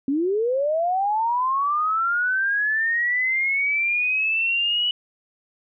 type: linear sweep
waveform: sine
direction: up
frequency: 262.1 to 2960 Hz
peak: -19 dBFS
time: 0.08-4.91 s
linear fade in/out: 2 ms
effects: none